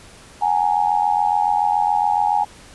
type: tone with amplitude modulation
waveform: sine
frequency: 830.6 Hz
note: G#5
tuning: in tune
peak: -11 dBFS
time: 0.41-2.45 s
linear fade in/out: 20 ms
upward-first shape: sine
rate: 87.1 Hz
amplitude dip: 90%
effects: pink hiss -44 dBFS RMS until 2.74 s + resampled to 24000 Hz